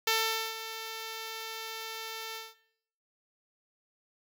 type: tone with ADSR envelope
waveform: 5% pulse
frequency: 446.3 Hz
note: A4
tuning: 25 cents sharp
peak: -13 dBFS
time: 0.07-2.55 s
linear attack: 5 ms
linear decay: 470 ms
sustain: -13 dB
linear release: 200 ms
effects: noise-tail reverb RT60 0.7 s tail -18 dB re dry